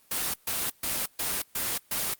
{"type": "noise bursts", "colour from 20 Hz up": "white", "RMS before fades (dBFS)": -29, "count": 6, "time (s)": [0.11, 2.14], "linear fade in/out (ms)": 5, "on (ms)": 230, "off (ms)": 130, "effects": ["white hiss -61 dBFS RMS until 2.19 s", "Opus 24 kbps"]}